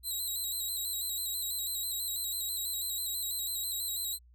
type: tone with vibrato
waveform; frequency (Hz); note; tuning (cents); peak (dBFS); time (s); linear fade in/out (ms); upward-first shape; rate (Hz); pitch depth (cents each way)
5% pulse; 3951; B7; 0; -26; 0.03-4.19; 50; square; 6.1; 53
effects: added 60 Hz sine -56 dBFS peak until 4.34 s